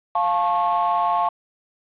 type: chord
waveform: sine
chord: F augmented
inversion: none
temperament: just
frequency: 698.5 / 873.1 / 1091.3 Hz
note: F5 / A5 / C#6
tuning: 0 / -14 / -27 cents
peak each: -22 dBFS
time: 0.15-1.29 s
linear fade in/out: 5 ms
type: click train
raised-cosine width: 0.2 ms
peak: -24 dBFS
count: 178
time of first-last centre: 0.24-1.269 s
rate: 172 Hz
effects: resampled to 8000 Hz + 7-bit